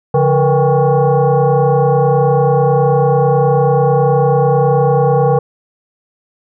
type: tone with frequency modulation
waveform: sine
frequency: 172.4 Hz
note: F3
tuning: 22 cents flat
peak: -8 dBFS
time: 0.14-5.39 s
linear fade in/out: 5 ms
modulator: 314 Hz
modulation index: 2.1
effects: none